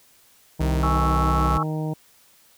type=harmonic tone; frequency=155.56 Hz; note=D#3; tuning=in tune; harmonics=1 / 2 / 3 / 4 / 5 / 6; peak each=-25 / -31 / -35 / -37 / -39 / -41 dBFS; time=0.59-1.94 s; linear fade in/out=10 ms
type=tone with pitch glide; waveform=45% pulse; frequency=65.4 to 63.43 Hz; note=C2 to B1; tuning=0 to +47 cents; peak=-21 dBFS; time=0.6-1.58 s; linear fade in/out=10 ms; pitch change=-53 cents; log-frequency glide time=0.78-1.02 s
type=chord; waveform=sine; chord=C# minor; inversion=second; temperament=equal; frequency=830.6 / 1108.7 / 1318.5 Hz; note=G#5 / C#6 / E6; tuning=0 / 0 / 0 cents; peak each=-28 / -26 / -25 dBFS; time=0.83-1.63 s; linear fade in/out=2 ms
effects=white hiss -56 dBFS RMS until 2.57 s